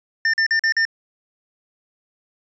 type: tone bursts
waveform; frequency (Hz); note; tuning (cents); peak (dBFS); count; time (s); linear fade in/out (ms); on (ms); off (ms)
square; 1800; A6; +39; -16; 5; 0.25-0.852; 2; 86; 43
effects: resampled to 16000 Hz